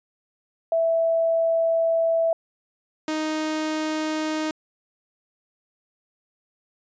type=tone pair in turn; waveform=sine / sawtooth; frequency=659.3 / 311.1 Hz; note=E5 / D#4; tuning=0 / 0 cents; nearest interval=octave + minor second; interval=1300 cents; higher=first; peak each=-18 / -20 dBFS; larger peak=first; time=0.72-2.33 / 3.08-4.51 s; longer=first; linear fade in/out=2 ms; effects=resampled to 16000 Hz